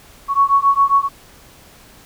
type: beating tone pair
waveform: sine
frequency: 1108.7 / 1116.1 Hz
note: C#6 / C#6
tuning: 0 / +11 cents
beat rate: 7.4 Hz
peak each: -14 dBFS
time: 0.28-1.09 s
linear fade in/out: 50 ms
effects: pink hiss -45 dBFS RMS until 2.05 s